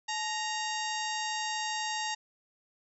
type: harmonic tone with a mistuned harmonic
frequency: 932.3 Hz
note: A#5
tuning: in tune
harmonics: 1 / 2 / 3 / 4 / 5 / 6 / 7 / 8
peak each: -35 / -38 / -40 / -41 / -42 / -43 / -43 / -44 dBFS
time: 0.08-2.15 s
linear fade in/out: 10 ms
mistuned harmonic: 1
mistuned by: -130 cents
effects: none